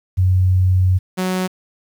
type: tone pair in turn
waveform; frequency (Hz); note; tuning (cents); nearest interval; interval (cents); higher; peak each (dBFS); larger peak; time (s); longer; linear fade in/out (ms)
sine / sawtooth; 92.5 / 185; F#2 / F#3; 0 / 0; octave; 1200; second; -11 / -14; first; 0.17-0.99 / 1.17-1.48; first; 20
effects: 8-bit